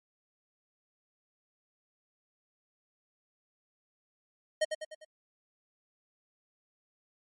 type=tone with echo; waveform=square; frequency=622.3 Hz; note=D#5; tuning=in tune; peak=-25 dBFS; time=4.61-4.65 s; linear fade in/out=10 ms; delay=100 ms; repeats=4; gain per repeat=-6 dB; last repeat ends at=5.05 s; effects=MP3 48 kbps